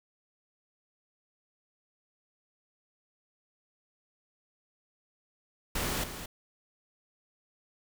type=noise with echo; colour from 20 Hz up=pink; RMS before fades=-32 dBFS; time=5.75-6.04 s; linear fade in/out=5 ms; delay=220 ms; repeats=1; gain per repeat=-9 dB; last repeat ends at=6.26 s; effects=none